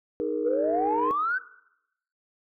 sine chord, D# suspended fourth, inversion none, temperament equal with one note detuned, 311.1 / 415.3 / 471.6 Hz, D#4 / G#4 / A#4, 0 / 0 / +20 cents, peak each -31 / -30 / -28 dBFS, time 0.2-1.11 s, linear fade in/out 0 ms
sine exponential sweep, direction up, 466.2 to 1568 Hz, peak -23 dBFS, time 0.44-1.39 s, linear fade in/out 20 ms
effects noise-tail reverb RT60 0.8 s tail -17 dB re dry + tanh soft clip ceiling -15 dBFS

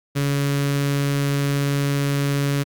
sawtooth tone with notch filter, 141.2 Hz, C#3, 32 cents sharp, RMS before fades -21 dBFS, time 0.15-2.64 s, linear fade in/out 20 ms, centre 790 Hz, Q 1.4, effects Opus 48 kbps

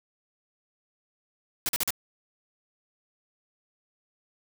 white noise bursts, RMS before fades -27 dBFS, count 4, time 1.66-1.905 s, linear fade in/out 0 ms, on 29 ms, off 43 ms, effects none

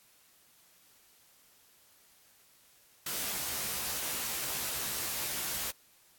white noise with comb filter, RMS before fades -35 dBFS, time 3.06-5.71 s, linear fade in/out 5 ms, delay 15 ms, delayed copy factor +0.85, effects white hiss -63 dBFS RMS until 6.18 s + AAC 64 kbps

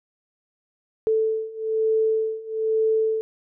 sine beating tone pair, 440 / 441.1 Hz, A4 / A4, 0 / +4 cents, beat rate 1.1 Hz, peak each -24 / -22 dBFS, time 1.07-3.21 s, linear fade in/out 0 ms, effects none

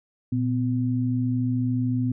sine tone pair together, 118.82 / 252.5 Hz, A#2 / B3, +34 / +39 cents, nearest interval octave + minor second, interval 1305 cents, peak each -24 dBFS, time 0.32-2.12 s, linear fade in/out 5 ms, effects none

